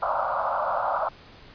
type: band-pass noise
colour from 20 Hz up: pink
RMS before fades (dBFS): -26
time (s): 0.02-1.09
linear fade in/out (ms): 5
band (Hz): 560 to 1400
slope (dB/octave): 96
effects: pink hiss -49 dBFS RMS until 1.54 s + resampled to 11025 Hz